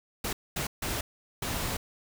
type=noise bursts at uneven times; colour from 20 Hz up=pink; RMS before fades=-32 dBFS; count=4; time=0.24-0.33 / 0.56-0.67 / 0.82-1.01 / 1.42-1.77 s; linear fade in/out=5 ms; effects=none